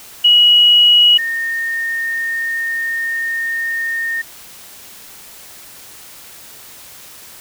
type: tone pair in turn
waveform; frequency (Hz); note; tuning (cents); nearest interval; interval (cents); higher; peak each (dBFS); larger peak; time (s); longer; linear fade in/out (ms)
sine; 2911 / 1833.8; F#7 / A#6; -29 / -29; minor sixth; 800; first; -6 / -17; first; 0.24-1.18 / 1.18-4.22; second; 10
effects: white hiss -38 dBFS RMS until 7.4 s